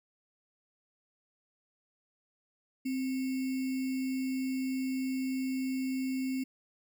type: tone with sample-and-hold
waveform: sine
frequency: 261.6 Hz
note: C4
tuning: in tune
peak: -30 dBFS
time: 2.85-6.44 s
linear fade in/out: 10 ms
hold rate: 2450 Hz
effects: none